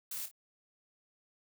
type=noise with echo; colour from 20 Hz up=blue; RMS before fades=-40 dBFS; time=0.11-0.26 s; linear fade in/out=5 ms; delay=27 ms; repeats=2; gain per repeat=-9 dB; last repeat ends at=0.314 s; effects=none